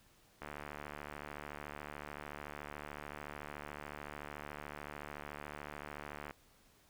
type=click train; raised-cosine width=0.5 ms; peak=-29 dBFS; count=435; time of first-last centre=0.42-6.309 s; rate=73.7 Hz; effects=pink hiss -67 dBFS RMS until 6.89 s